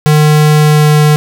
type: tone with pitch glide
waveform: square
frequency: 151.6 to 150.55 Hz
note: D#3 to D3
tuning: -45 to +43 cents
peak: -5 dBFS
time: 0.06-1.16 s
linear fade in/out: 0 ms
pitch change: -12 cents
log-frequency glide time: 0.57-0.92 s
effects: none